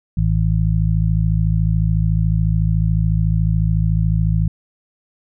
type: harmonic tone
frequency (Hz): 53.9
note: A1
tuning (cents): -35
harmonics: 1 / 2 / 3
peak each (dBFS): -18 / -18 / -18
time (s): 0.17-4.48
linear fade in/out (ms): 5
effects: none